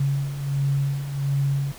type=beating tone pair; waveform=sine; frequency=138.1 / 139.5 Hz; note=C#3 / C#3; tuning=-6 / +11 cents; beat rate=1.4 Hz; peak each=-28 / -22 dBFS; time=0-1.72 s; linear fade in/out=5 ms; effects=pink hiss -43 dBFS RMS until 1.78 s